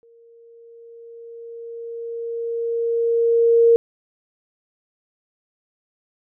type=tone with exponential growth; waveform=sine; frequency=464.2 Hz; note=A#4; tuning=7 cents flat; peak=-9 dBFS; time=0.03-3.76 s; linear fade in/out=0 ms; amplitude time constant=810 ms; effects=none